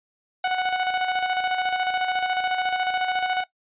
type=tone with tremolo; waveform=sawtooth; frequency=740 Hz; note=F#5; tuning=in tune; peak=-16 dBFS; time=0.44-3.44 s; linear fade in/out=5 ms; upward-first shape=square; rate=14 Hz; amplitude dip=45%; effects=noise-tail reverb RT60 0.1 s tail -18 dB re dry + resampled to 8000 Hz